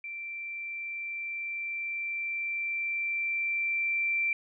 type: tone with level ramp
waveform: sine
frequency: 2349 Hz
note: D7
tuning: in tune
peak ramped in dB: -36 to -25 dBFS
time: 0.04-4.33 s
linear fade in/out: 2 ms
effects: none

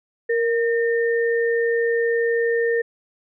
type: tone pair together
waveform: sine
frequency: 466.2 / 1819.1 Hz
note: A#4 / A#6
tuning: 0 / -43 cents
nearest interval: 2 octaves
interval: 2357 cents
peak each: -18 / -25 dBFS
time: 0.29-2.82 s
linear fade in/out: 10 ms
effects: none

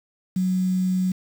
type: tone with quantisation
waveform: sine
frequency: 185 Hz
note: F#3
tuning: in tune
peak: -19 dBFS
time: 0.36-1.12 s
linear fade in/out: 5 ms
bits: 7
effects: none

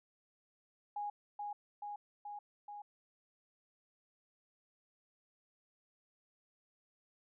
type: tone with echo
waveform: sine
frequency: 825 Hz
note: G#5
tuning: 12 cents flat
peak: -37 dBFS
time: 0.96-1.1 s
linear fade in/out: 5 ms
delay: 430 ms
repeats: 4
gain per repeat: -2 dB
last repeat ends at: 2.82 s
effects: none

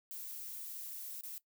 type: noise with dropouts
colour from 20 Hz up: violet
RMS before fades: -45 dBFS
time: 0.11-1.38 s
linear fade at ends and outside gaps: 0 ms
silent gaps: 1.21-1.235 s
effects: noise-tail reverb RT60 0.1 s tail -19 dB re dry

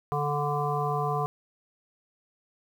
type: harmonic tone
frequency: 146.1 Hz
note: D3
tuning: 9 cents flat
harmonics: 1 / 3 / 5 / 7 / 8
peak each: -30 / -32 / -31 / -32 / -34 dBFS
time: 0.12-1.26 s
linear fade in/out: 0 ms
effects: 9-bit

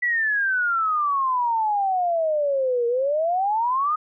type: exponential two-way sweep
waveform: sine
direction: down then up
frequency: 1975.5 to 466.2 to 1264 Hz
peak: -19 dBFS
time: 0.02-3.96 s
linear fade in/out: 10 ms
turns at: 2.87 s
effects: none

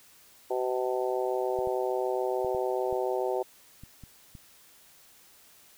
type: harmonic tone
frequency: 126.8 Hz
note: B2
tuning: 46 cents sharp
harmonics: 3 / 4 / 5 / 6 / 7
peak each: -30 / -32 / -34 / -36 / -37 dBFS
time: 0.5-3.43 s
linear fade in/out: 10 ms
type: clicks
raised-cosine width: 5 ms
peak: -33 dBFS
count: 8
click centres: 1.589 / 1.673 / 2.447 / 2.548 / 2.927 / 3.836 / 4.037 / 4.352 s
effects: white hiss -57 dBFS RMS until 5.77 s

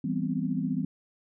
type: chord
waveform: sine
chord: C major seventh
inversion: first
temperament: equal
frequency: 164.81 / 196 / 246.9 / 261.6 Hz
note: E3 / G3 / B3 / C4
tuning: 0 / 0 / 0 / 0 cents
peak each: -32 dBFS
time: 0.04-0.85 s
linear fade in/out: 5 ms
effects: none

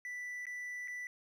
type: tone with dropouts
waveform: triangle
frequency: 1975.5 Hz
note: B6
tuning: in tune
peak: -38 dBFS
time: 0.05-1.07 s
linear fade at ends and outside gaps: 1 ms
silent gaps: 0.455-0.467 / 0.876-0.881 s
effects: none

